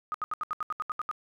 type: tone bursts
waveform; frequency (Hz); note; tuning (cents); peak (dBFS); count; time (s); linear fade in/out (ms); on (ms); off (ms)
sine; 1244.5; D#6; 0; -28; 11; 0.12-1.113; 0; 23; 74
effects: none